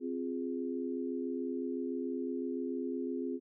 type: chord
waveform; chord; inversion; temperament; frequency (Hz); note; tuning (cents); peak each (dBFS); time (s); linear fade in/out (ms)
sine; F minor; second; equal; 261.6 / 349.2 / 415.3; C4 / F4 / Ab4; 0 / 0 / 0; -36 / -39 / -40; 0-3.4; 50
effects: none